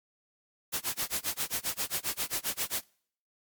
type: noise with tremolo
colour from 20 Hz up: white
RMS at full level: -30 dBFS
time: 0.72-2.84 s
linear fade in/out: 20 ms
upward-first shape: sine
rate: 7.5 Hz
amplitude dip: 100%
effects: noise-tail reverb RT60 0.6 s tail -26 dB re dry + MP3 96 kbps